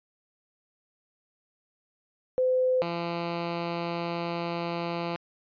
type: tone pair in turn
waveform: sine / 10% pulse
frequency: 511 / 170.53 Hz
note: C5 / F3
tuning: -41 / -41 cents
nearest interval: octave + perfect fifth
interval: 1900 cents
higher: first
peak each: -21 dBFS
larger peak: neither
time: 2.38-2.82 / 2.82-5.16 s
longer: second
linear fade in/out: 0 ms
effects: resampled to 11025 Hz